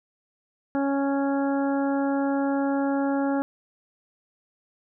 harmonic tone, 277.2 Hz, C#4, in tune, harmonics 1 / 2 / 3 / 4 / 5 / 6, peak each -23 / -29 / -31 / -41 / -37 / -41 dBFS, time 0.75-3.42 s, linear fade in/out 0 ms, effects none

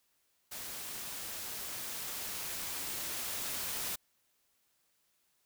white noise with level ramp, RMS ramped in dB -43 to -37 dBFS, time 0.51-3.96 s, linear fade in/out 10 ms, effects white hiss -75 dBFS RMS until 5.45 s

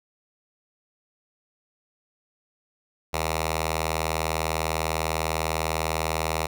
5% pulse tone with notch filter, 80 Hz, D#2, 49 cents sharp, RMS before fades -27 dBFS, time 3.13-6.47 s, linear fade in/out 10 ms, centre 250 Hz, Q 0.61, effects none

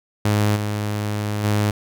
sawtooth tone with level steps, 104.6 Hz, G#2, 13 cents sharp, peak -12 / -18 / -13 dBFS, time 0.25-1.71 s, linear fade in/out 5 ms, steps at 0.55 / 1.43 s, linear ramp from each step 20 ms, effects none

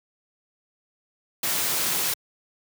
white noise, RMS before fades -25 dBFS, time 1.43-2.14 s, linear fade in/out 5 ms, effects high-pass 100 Hz 12 dB/octave

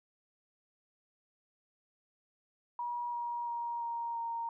sine tone with pitch steps, 960 / 951.7 / 943.5 / 935.4 / 927.3 Hz, B5 / A#5 / A#5 / A#5 / A#5, -49 / +36 / +21 / +6 / -9 cents, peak -34 dBFS, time 2.79-4.49 s, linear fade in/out 2 ms, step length 340 ms, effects none

